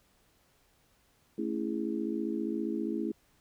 sine chord, A major seventh, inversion none, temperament just, 220 / 275 / 330 / 412.5 Hz, A3 / C#4 / E4 / G#4, 0 / -14 / +2 / -12 cents, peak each -35 / -37 / -34 / -39 dBFS, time 1.38-3.12 s, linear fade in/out 5 ms, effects pink hiss -68 dBFS RMS until 3.4 s

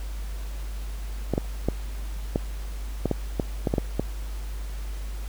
clicks, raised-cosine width 2 ms, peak -9 dBFS, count 11, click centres 1.337 / 1.379 / 1.686 / 2.359 / 3.057 / 3.113 / 3.398 / 3.672 / 3.739 / 3.782 / 3.996 s, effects added 50 Hz sine -30 dBFS peak until 5.28 s + pink hiss -46 dBFS RMS until 5.28 s

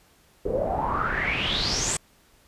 pink noise with low-pass filter sweep, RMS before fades -26 dBFS, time 0.45-1.97 s, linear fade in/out 5 ms, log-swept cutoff 430 to 8300 Hz, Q 8.5, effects pink hiss -59 dBFS RMS until 2.47 s + resampled to 32000 Hz

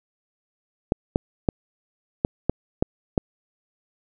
clicks, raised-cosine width 2 ms, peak -5 dBFS, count 7, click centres 0.921 / 1.159 / 1.488 / 2.249 / 2.496 / 2.825 / 3.178 s, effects none

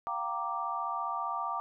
sine chord, G minor seventh, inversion third, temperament equal with one note detuned, 698.5 / 773.6 / 932.3 / 1174.7 Hz, F5 / G5 / Bb5 / D6, 0 / -23 / 0 / 0 cents, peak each -40 / -39 / -37 / -34 dBFS, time 0.07-1.6 s, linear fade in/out 0 ms, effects none

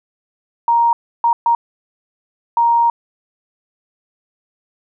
sine tone bursts at uneven times, 936 Hz, A#5, 7 cents sharp, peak -10 dBFS, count 4, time 0.68-0.93 / 1.24-1.33 / 1.46-1.55 / 2.57-2.9 s, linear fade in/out 2 ms, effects none

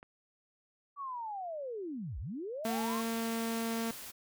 click, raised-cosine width 0.5 ms, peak -36 dBFS, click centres 0.029 s
sine linear two-way sweep, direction down then up, 1156 to 47.6 to 1156 Hz, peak -37 dBFS, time 0.96-3.04 s, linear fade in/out 50 ms, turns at 2.19 s
white noise, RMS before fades -46 dBFS, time 2.64-4.12 s, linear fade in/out 20 ms
sawtooth tone with pitch glide, 226.1 to 227.9 Hz, A3 to A#3, +47 to -39 cents, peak -29 dBFS, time 2.65-3.91 s, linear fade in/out 2 ms, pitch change +14 cents, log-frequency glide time 2.76-3.03 s
effects none

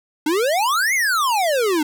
square exponential two-way sweep, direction up then down, 290 to 2225 to 290 Hz, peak -17 dBFS, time 0.26-1.83 s, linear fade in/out 5 ms, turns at 0.94 s, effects none

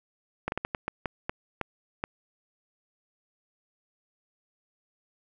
slowing click train, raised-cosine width 0.5 ms, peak -14 dBFS, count 10, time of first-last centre 0.48-2.039 s, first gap 41 ms, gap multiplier 1.34, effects none

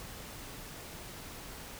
silence, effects pink hiss -46 dBFS RMS until 1.79 s

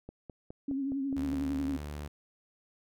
click train, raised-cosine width 2 ms, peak -30 dBFS, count 7, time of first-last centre 0.09-1.335 s, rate 4.82 Hz
sine tone with vibrato, 273.2 Hz, C#4, 25 cents flat, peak -30 dBFS, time 0.68-1.77 s, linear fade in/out 5 ms, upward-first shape triangle, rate 11 Hz, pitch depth 60 cents each way
sawtooth tone, 73.8 Hz, D2, 9 cents sharp, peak -34 dBFS, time 1.16-2.08 s, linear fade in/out 10 ms
effects none

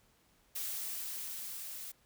blue noise with level ramp, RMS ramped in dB -38 to -45 dBFS, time 0.55-1.92 s, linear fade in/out 10 ms, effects pink hiss -69 dBFS RMS until 2.05 s

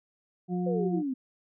harmonic tone, 179.2 Hz, F3, 45 cents sharp, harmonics 1 / 2 / 4, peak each -28 / -34 / -40 dBFS, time 0.48-1.03 s, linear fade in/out 50 ms
sine exponential sweep, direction down, 523.3 to 250 Hz, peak -28 dBFS, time 0.66-1.14 s, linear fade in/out 10 ms
effects none

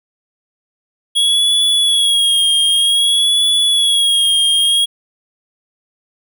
square tone with vibrato, 3322 Hz, G#7, in tune, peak -11 dBFS, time 1.15-4.86 s, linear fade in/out 20 ms, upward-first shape sine, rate 0.53 Hz, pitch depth 51 cents each way, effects none

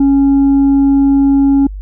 triangle tone with tanh clipping, 276.5 Hz, C#4, 4 cents flat, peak -7 dBFS, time 0-1.67 s, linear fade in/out 5 ms, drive 7 dB, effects added 49 Hz sine -22 dBFS peak until 1.81 s

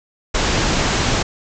pink low-pass noise, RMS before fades -18 dBFS, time 0.34-1.23 s, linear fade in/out 10 ms, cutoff 7500 Hz, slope 96 dB/octave, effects none

